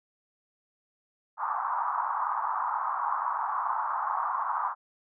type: band-pass noise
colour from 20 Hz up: white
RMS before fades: -30 dBFS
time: 1.37-4.75 s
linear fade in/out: 50 ms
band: 850 to 1200 Hz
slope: 48 dB/octave
effects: none